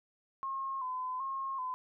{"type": "tone with vibrato", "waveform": "sine", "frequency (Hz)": 1046.5, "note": "C6", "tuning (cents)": 0, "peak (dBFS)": -34, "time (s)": [0.43, 1.74], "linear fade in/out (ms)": 0, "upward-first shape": "square", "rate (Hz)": 1.3, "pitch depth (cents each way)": 50, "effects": []}